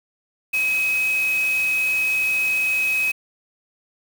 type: tone in noise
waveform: sine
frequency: 2543 Hz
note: D#7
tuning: 37 cents sharp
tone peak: -18 dBFS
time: 0.53-3.12 s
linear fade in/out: 10 ms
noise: white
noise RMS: -34 dBFS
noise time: 0.53-3.12 s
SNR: +13 dB
effects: none